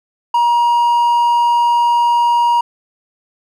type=tone; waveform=triangle; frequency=950 Hz; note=A#5; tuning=33 cents sharp; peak=-8 dBFS; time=0.34-2.61 s; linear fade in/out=5 ms; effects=none